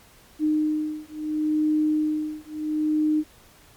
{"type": "beating tone pair", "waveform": "sine", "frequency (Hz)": [306.1, 306.83], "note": ["D#4", "D#4"], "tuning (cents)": [-28, -24], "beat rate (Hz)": 0.73, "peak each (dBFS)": -24, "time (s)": [0.39, 3.24], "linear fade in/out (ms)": 50, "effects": ["pink hiss -53 dBFS RMS until 3.76 s", "MP3 96 kbps"]}